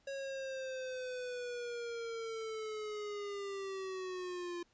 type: linear sweep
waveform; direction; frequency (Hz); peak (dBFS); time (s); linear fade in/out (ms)
square; down; 551 to 345.6; -40; 0.07-4.63; 5
effects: pink hiss -72 dBFS RMS until 4.73 s + resampled to 16000 Hz